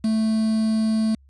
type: tone with quantisation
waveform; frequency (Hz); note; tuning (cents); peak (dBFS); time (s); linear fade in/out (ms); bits
triangle; 220; A3; 0; -16; 0.04-1.15; 5; 6
effects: added 68 Hz sine -50 dBFS peak until 1.29 s + resampled to 24000 Hz